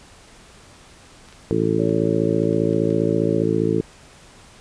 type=clicks; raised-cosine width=0.2 ms; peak=-28 dBFS; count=7; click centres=1.287 / 1.326 / 1.894 / 2.432 / 2.531 / 2.733 / 2.905 s
type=harmonic tone; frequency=55 Hz; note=A1; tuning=in tune; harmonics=2 / 3 / 4 / 5 / 6 / 7 / 8; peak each=-27 / -24 / -27 / -26 / -23 / -25 / -23 dBFS; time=1.51-3.81 s; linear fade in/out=0 ms
type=tone with vibrato; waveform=sine; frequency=559 Hz; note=C#5; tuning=14 cents sharp; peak=-28 dBFS; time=1.79-3.43 s; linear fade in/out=5 ms; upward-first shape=sine; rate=1.7 Hz; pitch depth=12 cents each way
effects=pink hiss -47 dBFS RMS until 4.6 s + resampled to 22050 Hz